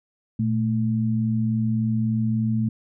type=tone pair together; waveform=sine; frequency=116.54 / 220 Hz; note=A#2 / A3; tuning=0 / 0 cents; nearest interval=major seventh; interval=1100 cents; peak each=-23 / -22 dBFS; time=0.39-2.69 s; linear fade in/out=5 ms; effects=none